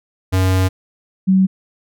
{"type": "tone pair in turn", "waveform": ["square", "sine"], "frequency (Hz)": [93.6, 189.48], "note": ["F#2", "F#3"], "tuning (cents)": [20, 41], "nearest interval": "octave", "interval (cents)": 1221, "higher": "second", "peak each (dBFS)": [-13, -9], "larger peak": "second", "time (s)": [[0.32, 0.69], [1.27, 1.47]], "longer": "first", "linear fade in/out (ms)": 20, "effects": []}